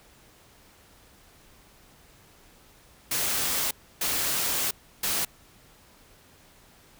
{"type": "noise bursts at uneven times", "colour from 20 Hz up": "white", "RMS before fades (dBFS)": -27, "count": 3, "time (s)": [[3.11, 3.71], [4.01, 4.71], [5.03, 5.25]], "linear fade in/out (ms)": 5, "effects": ["pink hiss -56 dBFS RMS until 6.99 s"]}